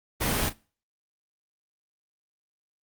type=noise with echo; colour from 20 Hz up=pink; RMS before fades=-26 dBFS; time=0.2-0.5 s; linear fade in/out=20 ms; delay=36 ms; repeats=1; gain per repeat=-15 dB; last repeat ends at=0.536 s; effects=noise-tail reverb RT60 0.4 s tail -23 dB re dry + Opus 32 kbps